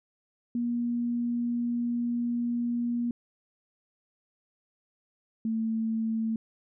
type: tone pair in turn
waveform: sine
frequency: 238.6 / 223.5 Hz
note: A#3 / A3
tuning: +41 / +27 cents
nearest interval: minor second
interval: 114 cents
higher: first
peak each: -26 dBFS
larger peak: neither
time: 0.55-3.11 / 5.45-6.36 s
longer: first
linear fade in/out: 2 ms
effects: none